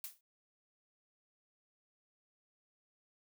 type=noise with exponential decay; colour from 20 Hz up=blue; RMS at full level=-40 dBFS; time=0.04-0.21 s; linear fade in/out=2 ms; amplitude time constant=35 ms; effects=none